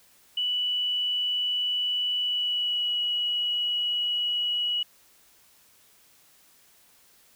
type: tone with pitch glide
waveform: sine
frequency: 2960 to 2923 Hz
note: F#7 to F#7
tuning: 0 to -22 cents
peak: -24 dBFS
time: 0.37-4.83 s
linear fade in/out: 5 ms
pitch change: -22 cents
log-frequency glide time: 2.2-2.95 s
effects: white hiss -59 dBFS RMS until 7.35 s